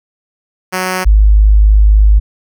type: tone pair in turn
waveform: 5% pulse / sine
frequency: 185 / 51.91 Hz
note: F#3 / G#1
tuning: 0 / 0 cents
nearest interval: octave + minor seventh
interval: 2200 cents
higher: first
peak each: -3 dBFS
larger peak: neither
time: 0.72-1.05 / 1.05-2.2 s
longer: second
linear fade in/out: 20 ms
effects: none